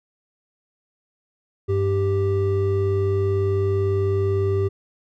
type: tone pair together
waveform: triangle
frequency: 98 / 392 Hz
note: G2 / G4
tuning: 0 / 0 cents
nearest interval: 2 octaves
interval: 2400 cents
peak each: -19 dBFS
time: 1.68-4.69 s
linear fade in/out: 20 ms
effects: none